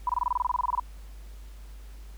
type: tone bursts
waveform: sine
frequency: 987.8 Hz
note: B5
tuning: in tune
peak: -22 dBFS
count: 16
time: 0.07-0.798 s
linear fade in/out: 2 ms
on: 23 ms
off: 24 ms
effects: added 50 Hz sine -41 dBFS peak until 2.17 s + pink hiss -57 dBFS RMS until 2.17 s